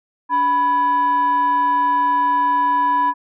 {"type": "tone with frequency modulation", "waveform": "sine", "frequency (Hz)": 987.8, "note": "B5", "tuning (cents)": 0, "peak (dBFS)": -13, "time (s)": [0.29, 3.14], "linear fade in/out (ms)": 50, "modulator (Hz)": 700, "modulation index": 0.34, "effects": ["tanh soft clip ceiling -9 dBFS"]}